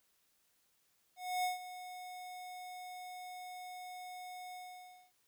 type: tone with ADSR envelope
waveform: square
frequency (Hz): 730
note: F#5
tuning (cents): -24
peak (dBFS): -32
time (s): 1.16-5.12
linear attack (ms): 280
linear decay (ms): 140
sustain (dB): -14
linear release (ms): 580
effects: white hiss -75 dBFS RMS until 5.27 s